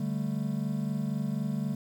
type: chord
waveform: triangle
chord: D suspended fourth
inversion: none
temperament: equal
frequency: 146.83 / 196 / 220 Hz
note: D3 / G3 / A3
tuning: 0 / 0 / 0 cents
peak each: -31 dBFS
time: 0-1.75 s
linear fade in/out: 5 ms
effects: 9-bit